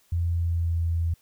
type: tone with pitch glide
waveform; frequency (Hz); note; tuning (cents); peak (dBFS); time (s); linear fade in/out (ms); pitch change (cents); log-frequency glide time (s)
sine; 85.3 to 83.59; F2 to E2; -40 to +25; -22; 0.12-1.14; 5; -35; 0.25-0.83
effects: white hiss -63 dBFS RMS until 1.21 s